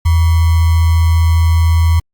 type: tone with sample-and-hold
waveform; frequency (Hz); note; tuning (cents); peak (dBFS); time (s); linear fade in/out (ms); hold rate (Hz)
sine; 82.41; E2; 0; -7; 0.05-2; 10; 1050
effects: Opus 48 kbps